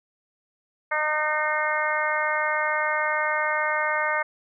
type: harmonic tone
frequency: 305.2 Hz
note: D#4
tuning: 33 cents flat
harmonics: 2 / 3 / 4 / 5 / 6 / 7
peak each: -29 / -29 / -29 / -29 / -29 / -29 dBFS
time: 0.91-4.23 s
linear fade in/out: 10 ms
effects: none